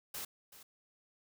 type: noise with echo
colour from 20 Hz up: white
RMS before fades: -42 dBFS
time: 0.14-0.25 s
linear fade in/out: 5 ms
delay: 380 ms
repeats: 1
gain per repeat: -14 dB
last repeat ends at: 0.63 s
effects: none